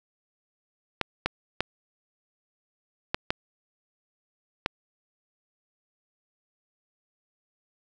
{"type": "clicks", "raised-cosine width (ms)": 0.3, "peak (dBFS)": -8, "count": 6, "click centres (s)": [1.013, 1.26, 1.606, 3.145, 3.305, 4.661], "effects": []}